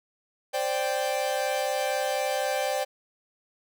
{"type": "chord", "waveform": "45% pulse", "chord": "C suspended second", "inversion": "none", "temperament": "equal", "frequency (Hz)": [523.3, 587.3, 784], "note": ["C5", "D5", "G5"], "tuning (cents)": [0, 0, 0], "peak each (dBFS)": -30, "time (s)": [0.53, 2.85], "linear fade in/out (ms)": 20, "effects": []}